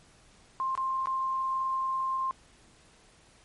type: tone with dropouts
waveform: sine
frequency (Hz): 1055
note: C6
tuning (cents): +14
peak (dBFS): -27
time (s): 0.6-2.31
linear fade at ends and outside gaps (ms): 0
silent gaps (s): 0.752-0.776 / 1.058-1.071
effects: pink hiss -59 dBFS RMS until 3.44 s + MP3 48 kbps